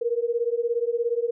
sine beating tone pair, 463.1 / 480.1 Hz, A#4 / B4, -11 / -49 cents, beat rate 17 Hz, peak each -25 / -25 dBFS, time 0.01-1.31 s, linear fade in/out 10 ms, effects none

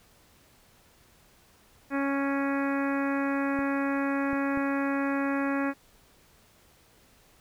harmonic tone, 277.2 Hz, C#4, in tune, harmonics 1 / 2 / 3 / 4 / 5 / 6 / 7 / 8 / 9, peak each -27 / -34 / -38 / -37 / -38 / -37 / -41 / -45 / -44 dBFS, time 1.9-5.74 s, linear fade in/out 50 ms
clicks, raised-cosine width 3 ms, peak -27 dBFS, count 3, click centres 3.59 / 4.331 / 4.574 s
effects pink hiss -60 dBFS RMS until 7.4 s

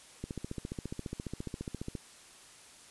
click train, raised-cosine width 3 ms, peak -24 dBFS, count 26, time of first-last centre 0.24-1.952 s, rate 14.6 Hz, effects white hiss -55 dBFS RMS until 2.9 s + resampled to 24000 Hz

